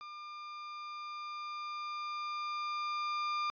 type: tone with level ramp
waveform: 40% pulse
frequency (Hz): 1200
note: D6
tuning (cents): +37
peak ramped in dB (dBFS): -44 to -31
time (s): 0.01-3.5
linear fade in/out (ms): 0
effects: resampled to 11025 Hz